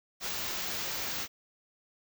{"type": "band-stop noise", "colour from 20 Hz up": "white", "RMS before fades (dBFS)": -35, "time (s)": [0.2, 1.28], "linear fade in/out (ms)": 50, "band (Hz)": [7100, 15000], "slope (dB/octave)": 48, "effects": []}